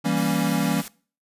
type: chord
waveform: square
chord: E diminished seventh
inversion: none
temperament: equal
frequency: 164.81 / 196 / 233.1 / 277.2 Hz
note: E3 / G3 / Bb3 / Db4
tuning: 0 / 0 / 0 / 0 cents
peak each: -27 dBFS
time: 0.04-0.82 s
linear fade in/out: 20 ms
type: noise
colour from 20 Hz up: white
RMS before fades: -37 dBFS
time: 0.17-0.88 s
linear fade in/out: 0 ms
effects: noise-tail reverb RT60 0.4 s tail -21 dB re dry + resampled to 32000 Hz